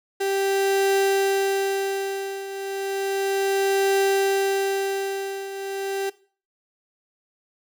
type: tone with tremolo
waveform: 35% pulse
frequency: 391.5 Hz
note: G4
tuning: 2 cents flat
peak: -16 dBFS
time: 0.2-6.1 s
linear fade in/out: 10 ms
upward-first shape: triangle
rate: 0.33 Hz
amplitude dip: 80%
effects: noise-tail reverb RT60 0.4 s tail -18 dB re dry